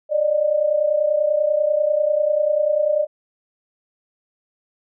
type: tone pair together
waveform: sine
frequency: 576.8 / 607 Hz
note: D5 / D#5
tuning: -31 / -43 cents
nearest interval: minor second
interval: 88 cents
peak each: -21 / -17 dBFS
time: 0.09-3.07 s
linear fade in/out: 50 ms
effects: none